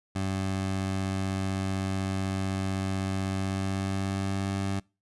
20% pulse tone with pitch glide, 95.9 to 97.63 Hz, G2 to G2, -37 to -7 cents, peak -23 dBFS, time 0.15-4.8 s, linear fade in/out 10 ms, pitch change +30 cents, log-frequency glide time 3.34-4.52 s, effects noise-tail reverb RT60 0.3 s tail -25 dB re dry + resampled to 24000 Hz

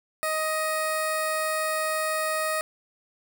10% pulse tone with notch filter, 626 Hz, D#5, 10 cents sharp, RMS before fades -27 dBFS, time 0.23-2.61 s, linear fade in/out 0 ms, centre 3200 Hz, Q 0.97, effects none

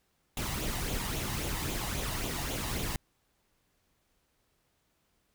pink noise with flanger, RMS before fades -34 dBFS, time 0.37-2.96 s, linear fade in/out 2 ms, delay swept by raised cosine 0.29 to 1.07 ms, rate 3.7 Hz, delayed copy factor +0.5, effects pink hiss -74 dBFS RMS until 5.34 s

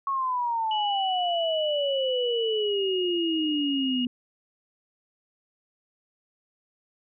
sine exponential sweep, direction down, 1108.7 to 244 Hz, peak -24 dBFS, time 0.07-4.07 s, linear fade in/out 2 ms
sine tone with pitch glide, 2950 to 2866 Hz, F#7 to F7, -6 to +44 cents, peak -29 dBFS, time 0.71-4.05 s, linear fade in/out 2 ms, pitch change -50 cents, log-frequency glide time 2.58-2.8 s
effects none

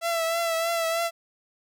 sawtooth tone with vibrato, 666 Hz, E5, 18 cents sharp, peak -20 dBFS, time 0.01-1.11 s, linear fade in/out 50 ms, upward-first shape triangle, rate 3.2 Hz, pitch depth 41 cents each way, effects none

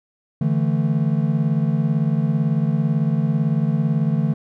triangle chord, D suspended second, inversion none, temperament equal, 146.83 / 164.81 / 220 Hz, D3 / E3 / A3, 0 / 0 / 0 cents, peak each -18 / -19 / -21 dBFS, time 0.41-4.34 s, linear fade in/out 5 ms, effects none

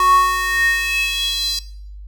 square tone with high-pass filter sweep, 369.1 Hz, F#4, 4 cents flat, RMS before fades -17 dBFS, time 0-1.59 s, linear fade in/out 2 ms, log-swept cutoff 960 to 4600 Hz, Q 6.7, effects noise-tail reverb RT60 0.6 s tail -18 dB re dry + added 50 Hz sine -32 dBFS peak until 2.07 s

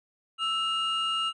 triangle tone pair together, 1318.5 / 2838 Hz, E6 / F7, 0 / +27 cents, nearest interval octave + minor second, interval 1327 cents, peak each -27 / -26 dBFS, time 0.38-1.33 s, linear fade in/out 50 ms, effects tanh soft clip ceiling -17 dBFS + resampled to 24000 Hz

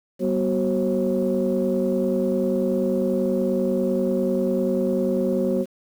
sine tone cluster, 192.1 / 242.3 / 373.7 / 538 Hz, G3 / B3 / F#4 / C5, -35 / -33 / +17 / +48 cents, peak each -24 dBFS, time 0.19-5.66 s, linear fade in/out 50 ms, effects tanh soft clip ceiling -12 dBFS + 8-bit

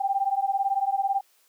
sine beating tone pair, 778 / 796 Hz, G5 / G5, -13 / +26 cents, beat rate 18 Hz, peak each -25 dBFS, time 0-1.21 s, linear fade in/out 10 ms, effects white hiss -63 dBFS RMS until 1.48 s + high-pass 400 Hz 12 dB/octave

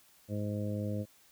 harmonic tone, 103.83 Hz, G#2, in tune, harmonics 1 / 2 / 3 / 4 / 5 / 6, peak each -35 / -37 / -42 / -48 / -41 / -47 dBFS, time 0.28-1.06 s, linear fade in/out 50 ms, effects white hiss -63 dBFS RMS until 1.31 s

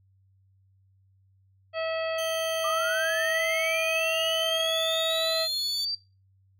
harmonic tone, 648 Hz, E5, 30 cents flat, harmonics 1 / 2 / 3 / 4 / 5 / 7, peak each -28 / -37 / -39 / -39 / -41 / -45 dBFS, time 1.73-5.48 s, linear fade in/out 50 ms
sawtooth tone with pitch glide, 3136 to 3480 Hz, G7 to A7, 0 to -20 cents, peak -31 dBFS, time 2.18-5.85 s, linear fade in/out 5 ms, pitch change +180 cents, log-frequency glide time 4.39-5.14 s
sine linear sweep, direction up, 1174.7 to 4699 Hz, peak -27 dBFS, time 2.64-5.95 s, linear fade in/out 5 ms
effects noise-tail reverb RT60 0.3 s tail -20 dB re dry + added 96 Hz sine -60 dBFS peak until 6.59 s

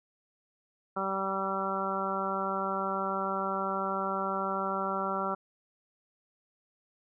harmonic tone, 193.3 Hz, G3, 24 cents flat, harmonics 1 / 2 / 3 / 4 / 5 / 6 / 7, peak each -38 / -38 / -37 / -37 / -38 / -37 / -34 dBFS, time 0.96-5.35 s, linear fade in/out 10 ms, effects none

